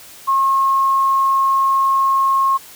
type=tone; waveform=sine; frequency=1080 Hz; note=C#6; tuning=45 cents flat; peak=-12 dBFS; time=0.27-2.58 s; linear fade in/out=20 ms; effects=white hiss -40 dBFS RMS until 2.75 s